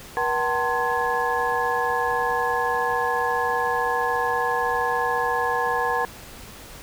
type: tone cluster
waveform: sine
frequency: 480.7 / 762 / 896 / 1049 / 1686 Hz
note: B4 / G5 / A5 / C6 / G#6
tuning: -47 / -49 / +31 / +4 / +26 cents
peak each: -27 dBFS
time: 0.17-6.05 s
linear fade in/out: 0 ms
effects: pink hiss -42 dBFS RMS until 6.82 s